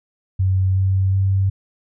sine tone with pitch steps, 94.4 / 95.5 / 96.61 Hz, F#2 / G2 / G2, +35 / -45 / -25 cents, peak -14 dBFS, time 0.39-1.5 s, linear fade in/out 10 ms, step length 370 ms, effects none

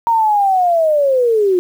sine linear sweep, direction down, 937 to 350.2 Hz, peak -10 dBFS, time 0.07-1.59 s, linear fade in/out 0 ms, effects 7-bit

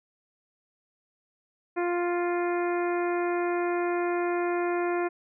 harmonic tone, 350 Hz, F4, 4 cents sharp, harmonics 1 / 2 / 3 / 4 / 5 / 6 / 7, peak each -26 / -32 / -36 / -38 / -40 / -42 / -43 dBFS, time 1.76-5.09 s, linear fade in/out 20 ms, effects none

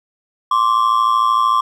triangle ring-modulated tone, 1105 Hz, C#6, 6 cents flat, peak -7 dBFS, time 0.51-1.61 s, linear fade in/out 5 ms, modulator 56.6 Hz, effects none

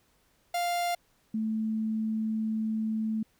45% pulse / sine tone pair in turn, 698.5 / 219.3 Hz, F5 / A3, 0 / -6 cents, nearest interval octave + minor sixth, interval 2006 cents, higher first, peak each -27 dBFS, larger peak neither, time 0.54-0.95 / 1.34-3.23 s, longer second, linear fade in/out 5 ms, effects pink hiss -68 dBFS RMS until 3.39 s

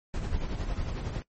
brown noise with tremolo, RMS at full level -29 dBFS, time 0.14-1.22 s, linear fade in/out 0 ms, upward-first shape triangle, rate 11 Hz, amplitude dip 60%, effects noise-tail reverb RT60 0.1 s tail -20 dB re dry + MP3 32 kbps

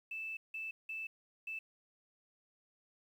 sine tone bursts at uneven times, 2637 Hz, E7, in tune, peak -39 dBFS, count 4, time 0.11-0.37 / 0.54-0.71 / 0.89-1.07 / 1.47-1.59 s, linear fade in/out 5 ms, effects 11-bit

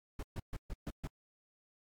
brown noise bursts, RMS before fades -39 dBFS, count 6, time 0.19-1.074 s, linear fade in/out 5 ms, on 39 ms, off 130 ms, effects AAC 64 kbps

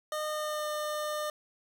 25% pulse tone with pitch glide, 611 to 603.6 Hz, D#5 to D5, -32 to +47 cents, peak -28 dBFS, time 0.12-1.3 s, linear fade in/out 2 ms, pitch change -21 cents, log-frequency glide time 0.28-0.68 s, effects 11-bit

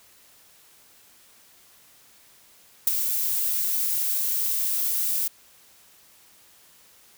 violet noise with ADSR envelope, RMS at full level -17 dBFS, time 2.87-5.28 s, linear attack 4 ms, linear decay 19 ms, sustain -8 dB, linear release 8 ms, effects white hiss -55 dBFS RMS until 7.17 s

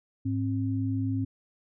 sine tone pair together, 105.7 / 266.3 Hz, G#2 / C4, +31 / +31 cents, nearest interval octave + major third, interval 1600 cents, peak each -28 / -29 dBFS, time 0.25-1.25 s, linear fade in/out 10 ms, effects none

